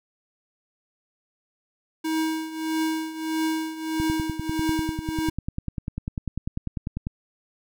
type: tone with tremolo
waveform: square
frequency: 318.2 Hz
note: D#4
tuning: 39 cents sharp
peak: -22 dBFS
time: 2.04-5.3 s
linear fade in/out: 10 ms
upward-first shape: triangle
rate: 1.6 Hz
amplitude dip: 80%
type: click train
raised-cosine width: 5 ms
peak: -16 dBFS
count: 32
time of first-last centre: 4-7.069 s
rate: 10.1 Hz
effects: none